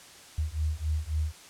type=beating tone pair; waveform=sine; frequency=75.6 / 79.3 Hz; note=D#2 / D#2; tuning=-49 / +33 cents; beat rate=3.7 Hz; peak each=-30 / -30 dBFS; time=0.38-1.33 s; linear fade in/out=5 ms; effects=white hiss -50 dBFS RMS until 1.49 s + low-pass 9000 Hz 12 dB/octave